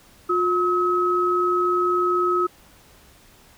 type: tone pair together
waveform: sine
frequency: 357.1 / 1281 Hz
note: F4 / E6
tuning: +39 / -50 cents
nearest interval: octave + minor seventh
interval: 2211 cents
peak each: -21 / -20 dBFS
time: 0.29-2.47 s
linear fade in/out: 10 ms
effects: pink hiss -52 dBFS RMS until 3.57 s